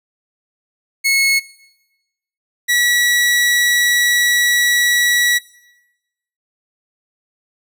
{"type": "tone pair in turn", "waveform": "sawtooth", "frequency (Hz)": [2186, 1936.8], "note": ["C#7", "B6"], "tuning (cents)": [-25, -34], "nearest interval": "major second", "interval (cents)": 209, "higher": "first", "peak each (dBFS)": -9, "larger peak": "neither", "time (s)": [[1.04, 1.4], [2.68, 5.39]], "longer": "second", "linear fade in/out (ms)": 20, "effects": ["noise-tail reverb RT60 1.0 s tail -20 dB re dry"]}